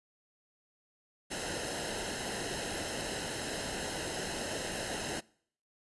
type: noise with comb filter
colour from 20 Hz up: pink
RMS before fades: -37 dBFS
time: 1.3-5.21 s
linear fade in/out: 20 ms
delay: 0.86 ms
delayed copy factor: -0.7
effects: noise-tail reverb RT60 0.6 s tail -24 dB re dry + resampled to 24000 Hz